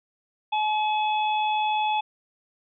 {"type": "harmonic tone", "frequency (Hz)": 854, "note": "G#5", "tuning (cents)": 48, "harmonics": [1, 3, 4], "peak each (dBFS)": [-22, -32, -34], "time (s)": [0.52, 2.01], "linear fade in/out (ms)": 10, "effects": []}